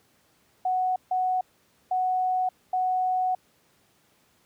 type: tone bursts at uneven times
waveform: sine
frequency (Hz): 740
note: F#5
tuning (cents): 0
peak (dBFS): -22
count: 4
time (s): 0.65-0.96 / 1.11-1.41 / 1.91-2.49 / 2.73-3.35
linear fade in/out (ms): 5
effects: pink hiss -64 dBFS RMS until 4.45 s + high-pass 100 Hz 12 dB/octave